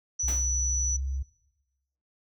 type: tone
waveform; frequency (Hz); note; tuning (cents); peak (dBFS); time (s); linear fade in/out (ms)
sine; 5930; F#8; +3; -26; 0.19-0.97; 10
type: tone with pitch glide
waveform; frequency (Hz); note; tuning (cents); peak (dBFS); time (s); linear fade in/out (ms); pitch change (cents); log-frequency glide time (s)
sine; 65.41 to 67.13; C2 to C2; 0 to +45; -28; 0.23-1.23; 10; +45; 0.38-0.99
type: noise with exponential decay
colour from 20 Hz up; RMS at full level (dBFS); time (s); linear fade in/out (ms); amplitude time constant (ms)
pink; -35; 0.28-0.58; 1; 64
effects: noise-tail reverb RT60 1.0 s tail -20 dB re dry

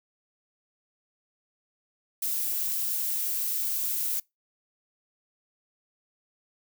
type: noise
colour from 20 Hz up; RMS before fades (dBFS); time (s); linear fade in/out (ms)
violet; -29; 2.22-4.2; 5
effects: noise-tail reverb RT60 0.2 s tail -25 dB re dry

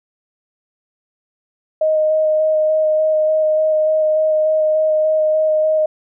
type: tone with vibrato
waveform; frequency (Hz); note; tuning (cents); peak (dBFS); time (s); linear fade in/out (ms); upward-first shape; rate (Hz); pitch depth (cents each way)
sine; 622.3; D#5; 0; -12; 1.81-5.86; 5; square; 3.4; 9
effects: none

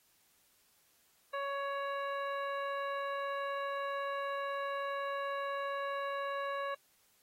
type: harmonic tone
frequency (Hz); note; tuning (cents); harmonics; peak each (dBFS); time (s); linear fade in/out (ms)
558; C#5; +11; 1 / 2 / 3 / 4 / 5 / 7; -38 / -38 / -43 / -52 / -51 / -55; 1.33-6.75; 10
effects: white hiss -70 dBFS RMS until 7.22 s + AAC 48 kbps

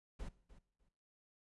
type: noise with echo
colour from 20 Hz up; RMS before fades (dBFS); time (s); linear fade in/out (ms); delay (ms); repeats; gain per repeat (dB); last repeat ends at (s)
brown; -44; 0.19-0.29; 10; 300; 2; -15; 0.89
effects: noise-tail reverb RT60 0.6 s tail -18 dB re dry + resampled to 24000 Hz

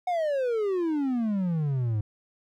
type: exponential sweep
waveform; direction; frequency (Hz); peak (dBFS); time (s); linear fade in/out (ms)
triangle; down; 740 to 102.5; -22; 0.07-2.01; 5
effects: none

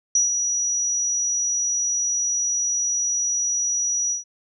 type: tone with ADSR envelope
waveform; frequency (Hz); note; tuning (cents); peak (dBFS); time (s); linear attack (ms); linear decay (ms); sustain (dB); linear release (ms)
sine; 5830; F#8; -26; -14; 0.15-4.24; 4; 140; -6; 130
effects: none

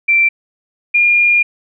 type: tone pair in turn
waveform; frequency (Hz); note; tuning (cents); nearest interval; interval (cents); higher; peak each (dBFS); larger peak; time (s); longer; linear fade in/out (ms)
sine; 2349 / 2415; D7 / D7; 0 / +48; unison; 48; second; -8; neither; 0.08-0.29 / 0.94-1.43; second; 10
effects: none

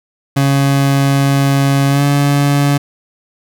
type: tone with pitch glide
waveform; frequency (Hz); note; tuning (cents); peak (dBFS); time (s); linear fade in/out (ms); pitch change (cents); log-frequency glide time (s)
30% pulse; 138.59 to 142.49; C#3 to C#3; 0 to +48; -7; 0.36-2.78; 10; +48; 1.89-2.03
effects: none

